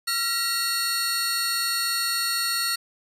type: tone cluster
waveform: sawtooth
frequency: 1367 / 1907 / 4376 Hz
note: F6 / A#6 / C#8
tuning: -37 / +39 / -23 cents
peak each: -26 / -27 / -22 dBFS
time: 0.07-2.76 s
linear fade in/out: 10 ms
effects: resampled to 32000 Hz + 9-bit